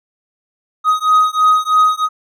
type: beating tone pair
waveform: triangle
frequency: 1253 / 1256.1 Hz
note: D#6 / D#6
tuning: +12 / +16 cents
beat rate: 3.1 Hz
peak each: -11 dBFS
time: 0.84-2.09 s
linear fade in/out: 50 ms
effects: none